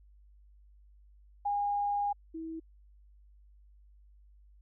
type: tone pair in turn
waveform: sine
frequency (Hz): 815 / 324.1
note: G#5 / E4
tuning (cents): -33 / -29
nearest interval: octave + major third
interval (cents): 1596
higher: first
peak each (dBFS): -28 / -37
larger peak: first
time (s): 1.45-2.13 / 2.34-2.6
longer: first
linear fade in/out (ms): 10
effects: added 50 Hz sine -56 dBFS peak until 4.61 s